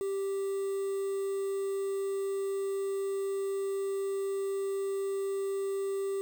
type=tone with quantisation; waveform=triangle; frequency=392 Hz; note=G4; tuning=in tune; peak=-28 dBFS; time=0.01-6.21 s; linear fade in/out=0 ms; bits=8; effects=none